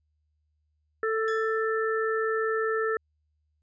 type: harmonic tone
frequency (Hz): 442.5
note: A4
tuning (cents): +10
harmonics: 1 / 3 / 4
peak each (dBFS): -26 / -31 / -32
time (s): 1.03-2.97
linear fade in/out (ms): 2
type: tone with exponential decay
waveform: sawtooth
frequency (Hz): 1699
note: G#6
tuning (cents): +39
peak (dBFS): -33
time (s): 1.28-1.74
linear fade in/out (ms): 0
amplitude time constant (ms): 100
effects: added 76 Hz sine -70 dBFS peak until 3.62 s + resampled to 16000 Hz